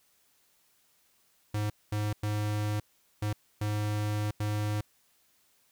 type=tone bursts at uneven times; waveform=square; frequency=105.1 Hz; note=G#2; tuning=21 cents sharp; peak=-29 dBFS; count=6; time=1.54-1.7 / 1.92-2.13 / 2.23-2.8 / 3.22-3.33 / 3.61-4.31 / 4.4-4.81 s; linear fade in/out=5 ms; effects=white hiss -68 dBFS RMS until 5.71 s